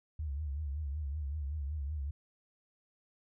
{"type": "tone with vibrato", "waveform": "sine", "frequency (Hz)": 73, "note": "D2", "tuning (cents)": -10, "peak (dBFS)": -34, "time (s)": [0.19, 2.11], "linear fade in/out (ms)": 5, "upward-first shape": "triangle", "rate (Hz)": 5.3, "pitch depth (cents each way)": 150, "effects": []}